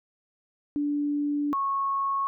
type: tone pair in turn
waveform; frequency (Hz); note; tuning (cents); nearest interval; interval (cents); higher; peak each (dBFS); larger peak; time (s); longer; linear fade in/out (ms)
sine; 291.1 / 1099; D4 / C#6; -15 / -15; octave + major seventh; 2300; second; -24; neither; 0.76-1.53 / 1.53-2.27; first; 0
effects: none